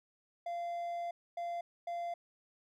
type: tone bursts at uneven times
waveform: triangle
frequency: 690 Hz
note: F5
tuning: 21 cents flat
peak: -34 dBFS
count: 3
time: 0.46-1.11 / 1.37-1.61 / 1.87-2.14 s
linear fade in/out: 5 ms
effects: none